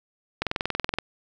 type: click train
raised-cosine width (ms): 0.3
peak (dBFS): -9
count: 13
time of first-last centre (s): 0.42-0.986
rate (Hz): 21.2
effects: none